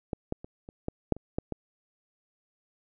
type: clicks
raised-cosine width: 2 ms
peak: -17 / -16 / -28 / -30 / -17 / -9 / -29 / -15 / -19 dBFS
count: 9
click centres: 0.132 / 0.324 / 0.445 / 0.689 / 0.884 / 1.123 / 1.166 / 1.385 / 1.523 s
effects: none